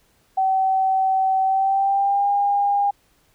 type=tone with pitch glide; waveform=sine; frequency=764 to 807.6 Hz; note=G5 to G#5; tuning=-45 to -49 cents; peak=-16 dBFS; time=0.37-2.91 s; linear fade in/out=10 ms; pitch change=+96 cents; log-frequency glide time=1.43-2.29 s; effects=pink hiss -61 dBFS RMS until 3.34 s